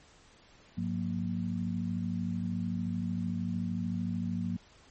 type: tone cluster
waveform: sine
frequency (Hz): 101 / 180.1 / 233.4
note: G#2 / F#3 / A#3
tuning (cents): -48 / -46 / +2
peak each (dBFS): -37 / -33 / -35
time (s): 0.77-4.57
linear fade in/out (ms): 10
effects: pink hiss -59 dBFS RMS until 4.9 s + MP3 32 kbps